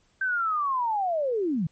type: linear sweep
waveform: sine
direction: down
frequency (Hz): 1568 to 142.4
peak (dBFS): -23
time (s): 0.21-1.67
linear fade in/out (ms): 5
effects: pink hiss -66 dBFS RMS until 1.71 s + MP3 32 kbps